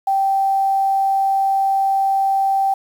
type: tone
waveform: sine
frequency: 780 Hz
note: G5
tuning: 9 cents flat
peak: -14 dBFS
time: 0.07-2.74 s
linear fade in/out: 5 ms
effects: 7-bit